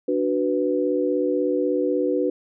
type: chord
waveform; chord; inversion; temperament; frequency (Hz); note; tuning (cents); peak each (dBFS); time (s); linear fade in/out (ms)
sine; B minor; first; equal; 293.7 / 370 / 493.9; D4 / F#4 / B4; 0 / 0 / 0; -24 / -24 / -23; 0.08-2.3; 5
effects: none